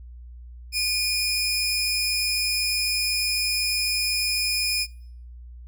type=tone pair together; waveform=sawtooth; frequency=2438 / 5178 Hz; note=D#7 / E8; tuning=-36 / -32 cents; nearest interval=octave + minor second; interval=1304 cents; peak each=-22 dBFS; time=0.72-4.87 s; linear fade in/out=50 ms; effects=noise-tail reverb RT60 0.6 s tail -23 dB re dry + added 60 Hz sine -39 dBFS peak until 5.67 s